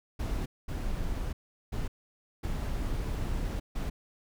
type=noise bursts at uneven times; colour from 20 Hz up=brown; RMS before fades=-32 dBFS; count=5; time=0.19-0.46 / 0.68-1.33 / 1.72-1.88 / 2.43-3.6 / 3.75-3.9 s; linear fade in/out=10 ms; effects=none